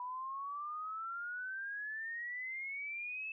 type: exponential sweep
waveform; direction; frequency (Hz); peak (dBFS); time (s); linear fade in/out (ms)
sine; up; 980 to 2633; -39; 0-3.32; 2
effects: none